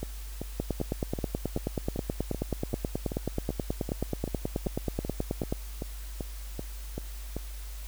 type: two click trains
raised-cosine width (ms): 2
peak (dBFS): -15 / -20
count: 47 / 20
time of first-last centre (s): 0.6-5.525 / 0.03-7.366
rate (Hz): 9.34 / 2.59
effects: added 50 Hz sine -37 dBFS peak until 7.87 s + white hiss -49 dBFS RMS until 7.87 s